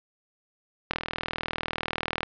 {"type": "click train", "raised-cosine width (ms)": 0.3, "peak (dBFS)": -10, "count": 54, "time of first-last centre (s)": [0.91, 2.232], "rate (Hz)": 40.1, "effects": ["low-pass 4000 Hz 12 dB/octave"]}